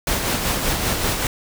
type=noise with tremolo; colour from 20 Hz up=pink; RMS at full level=-20 dBFS; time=0.07-1.27 s; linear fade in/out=2 ms; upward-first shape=sine; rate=5.2 Hz; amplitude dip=40%; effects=none